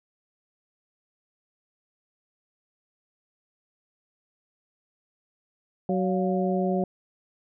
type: harmonic tone with a mistuned harmonic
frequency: 187.1 Hz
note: F#3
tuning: 20 cents sharp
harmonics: 1 / 2 / 3 / 4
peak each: -25 / -28 / -30 / -31 dBFS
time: 5.89-6.84 s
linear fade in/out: 2 ms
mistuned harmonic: 4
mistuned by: -96 cents
effects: none